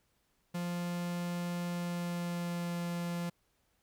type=tone with pitch glide; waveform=45% pulse; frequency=174.61 to 172.8 Hz; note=F3 to F3; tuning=0 to -18 cents; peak=-34 dBFS; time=0.54-3.3 s; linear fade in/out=10 ms; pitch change=-18 cents; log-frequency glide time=1.65-2.79 s; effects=pink hiss -75 dBFS RMS until 3.82 s